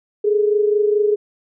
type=tone pair together; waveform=sine; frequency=414.7 / 439.4 Hz; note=G#4 / A4; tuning=-3 / -2 cents; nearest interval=minor second; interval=101 cents; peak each=-14 / -21 dBFS; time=0.24-1.16 s; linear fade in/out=10 ms; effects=none